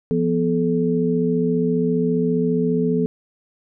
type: tone cluster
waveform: sine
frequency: 171.4 / 246.2 / 431.7 Hz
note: F3 / B3 / A4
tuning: -32 / -5 / -33 cents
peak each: -21 dBFS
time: 0.11-3.06 s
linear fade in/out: 0 ms
effects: none